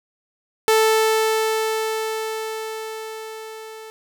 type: tone with level ramp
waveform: sawtooth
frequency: 440 Hz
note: A4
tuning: in tune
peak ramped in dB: -9 to -32 dBFS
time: 0.68-3.9 s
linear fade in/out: 0 ms
effects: none